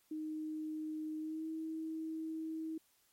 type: tone with pitch glide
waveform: sine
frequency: 310.6 to 319.3 Hz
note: D#4 to D#4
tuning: -3 to +45 cents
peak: -38 dBFS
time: 0.11-2.78 s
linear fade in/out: 5 ms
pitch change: +48 cents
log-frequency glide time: 1.18-1.47 s
effects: white hiss -72 dBFS RMS until 3.12 s + MP3 64 kbps

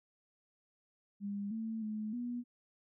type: tone with pitch steps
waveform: sine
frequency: 201.9 / 223.1 / 214.5 / 242.3 Hz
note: G#3 / A3 / A3 / B3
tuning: -49 / +24 / -44 / -33 cents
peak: -36 dBFS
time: 1.2-2.44 s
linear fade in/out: 50 ms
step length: 310 ms
effects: none

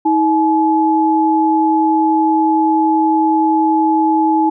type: tone pair together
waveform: sine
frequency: 319.2 / 853 Hz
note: D#4 / G#5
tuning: +44 / +46 cents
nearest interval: octave + perfect fourth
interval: 1702 cents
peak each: -13 dBFS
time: 0.05-4.5 s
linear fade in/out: 10 ms
effects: none

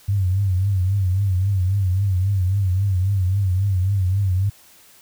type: tone with vibrato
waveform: sine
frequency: 95.5 Hz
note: G2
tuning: 45 cents flat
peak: -16 dBFS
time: 0.08-4.5 s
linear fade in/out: 10 ms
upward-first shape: triangle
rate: 3.7 Hz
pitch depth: 120 cents each way
effects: white hiss -50 dBFS RMS until 5.01 s

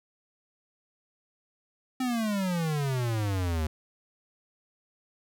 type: exponential sweep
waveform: square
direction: down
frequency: 261.6 to 75.7 Hz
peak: -27 dBFS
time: 2-3.67 s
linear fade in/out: 5 ms
effects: none

